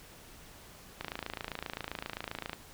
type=click train; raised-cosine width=0.3 ms; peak=-20 dBFS; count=43; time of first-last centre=1.01-2.532 s; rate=27.6 Hz; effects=pink hiss -53 dBFS RMS until 2.73 s